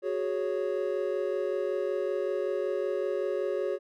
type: chord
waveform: triangle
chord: F# suspended second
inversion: none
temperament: equal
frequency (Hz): 370 / 415.3 / 554.4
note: F#4 / G#4 / C#5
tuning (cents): 0 / 0 / 0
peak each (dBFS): -30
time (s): 0.02-3.79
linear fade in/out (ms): 50
effects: none